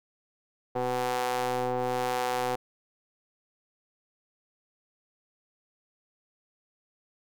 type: ring-modulated tone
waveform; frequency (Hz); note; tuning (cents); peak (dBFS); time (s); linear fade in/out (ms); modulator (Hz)
sawtooth; 125.1; B2; +23; -20; 0.75-2.56; 10; 625
effects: none